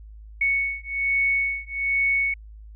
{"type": "beating tone pair", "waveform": "sine", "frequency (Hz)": [2217, 2218.2], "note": ["C#7", "C#7"], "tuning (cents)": [0, 1], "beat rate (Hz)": 1.2, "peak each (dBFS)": -24, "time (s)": [0.41, 2.34], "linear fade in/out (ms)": 5, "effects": ["added 53 Hz sine -40 dBFS peak until 2.75 s"]}